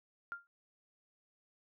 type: tone with exponential decay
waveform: sine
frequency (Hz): 1396.9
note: F6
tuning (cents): 0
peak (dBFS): -35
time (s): 0.32-0.47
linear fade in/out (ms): 0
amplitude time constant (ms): 31
effects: none